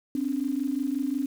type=tone pair together; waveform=sine; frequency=261.6 / 287.2 Hz; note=C4 / D4; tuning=0 / -39 cents; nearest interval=major second; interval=161 cents; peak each=-28 dBFS; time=0.15-1.26 s; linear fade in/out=2 ms; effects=8-bit